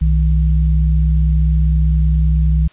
sine tone pair together, 62.74 / 158.1 Hz, B1 / D#3, +28 / +28 cents, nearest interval octave + major third, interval 1600 cents, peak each -11 / -17 dBFS, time 0.01-2.68 s, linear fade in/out 10 ms, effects white hiss -48 dBFS RMS until 2.72 s + resampled to 8000 Hz

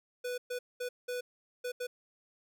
square tone bursts at uneven times, 493.9 Hz, B4, in tune, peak -35 dBFS, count 6, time 0.24-0.38 / 0.5-0.59 / 0.8-0.89 / 1.08-1.21 / 1.64-1.72 / 1.8-1.87 s, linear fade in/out 10 ms, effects none

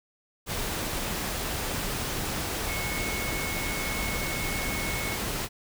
sine tone in noise, 2193 Hz, C#7, 19 cents flat, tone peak -34 dBFS, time 2.66-5.19 s, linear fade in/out 50 ms, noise pink, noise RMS -31 dBFS, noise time 0.46-5.49 s, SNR -6 dB, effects none

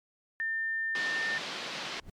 sine tone, 1800 Hz, A6, 39 cents sharp, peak -29 dBFS, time 0.4-1.38 s, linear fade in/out 0 ms
white band-pass noise, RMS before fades -38 dBFS, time 0.95-2 s, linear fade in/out 2 ms, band 150 to 4500 Hz, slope 24 dB/octave
brown noise with exponential growth, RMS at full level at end -41 dBFS, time 1.91-2.1 s, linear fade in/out 5 ms, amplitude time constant 41 ms
effects MP3 96 kbps

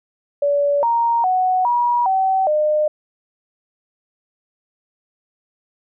sine tone with pitch steps, 573 / 933 / 741 / 962 / 764 / 607 Hz, D5 / A#5 / F#5 / B5 / G5 / D#5, -43 / +1 / +2 / -46 / -45 / -43 cents, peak -14 dBFS, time 0.42-2.88 s, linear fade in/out 5 ms, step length 410 ms, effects none

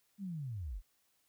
sine linear sweep, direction down, 208.1 to 33.57 Hz, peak -38 dBFS, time 0.18-0.82 s, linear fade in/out 50 ms, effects white hiss -75 dBFS RMS until 1.28 s

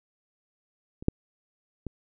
clicks, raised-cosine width 3 ms, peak -27 / -8 / -21 dBFS, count 3, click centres 1.025 / 1.084 / 1.867 s, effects none

